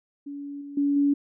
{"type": "tone with level steps", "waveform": "sine", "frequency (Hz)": 284.3, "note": "C#4", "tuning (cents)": 44, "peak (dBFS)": [-33, -36, -20, -18], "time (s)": [0.26, 1.14], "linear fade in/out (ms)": 10, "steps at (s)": [0.61, 0.77, 0.96], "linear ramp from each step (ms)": 5, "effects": []}